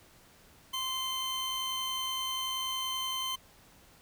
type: tone pair together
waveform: 40% pulse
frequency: 1046.5 / 3089 Hz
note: C6 / G7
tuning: 0 / -26 cents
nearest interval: octave + perfect fifth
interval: 1874 cents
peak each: -36 / -33 dBFS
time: 0.73-3.36 s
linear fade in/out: 10 ms
effects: pink hiss -59 dBFS RMS until 4.01 s